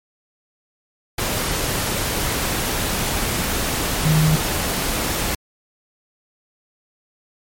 sine tone in noise, 155.56 Hz, D#3, in tune, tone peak -13 dBFS, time 4.05-4.36 s, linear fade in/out 5 ms, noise pink, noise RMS -22 dBFS, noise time 1.18-5.35 s, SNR +6 dB, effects MP3 64 kbps

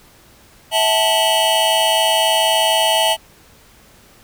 square tone cluster, 650 / 754 / 877 / 2942 / 3150 Hz, E5 / F#5 / A5 / F#7 / G7, -24 / +32 / -6 / -11 / +8 cents, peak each -19 / -26 / -19 / -19 / -24 dBFS, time 0.71-3.17 s, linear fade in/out 50 ms, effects pink hiss -48 dBFS RMS until 4.23 s

